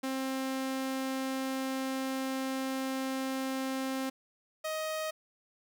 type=tone pair in turn; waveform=sawtooth; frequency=264.8 / 627.4 Hz; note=C4 / D#5; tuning=+21 / +14 cents; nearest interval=octave + minor third; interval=1493 cents; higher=second; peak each=-28 / -29 dBFS; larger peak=first; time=0.03-4.1 / 4.64-5.11 s; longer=first; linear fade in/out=10 ms; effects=none